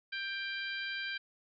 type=harmonic tone; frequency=789 Hz; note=G5; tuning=11 cents sharp; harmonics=2 / 3 / 4 / 5 / 6; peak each=-38 / -42 / -44 / -46 / -48 dBFS; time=0.12-1.18 s; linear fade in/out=10 ms; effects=none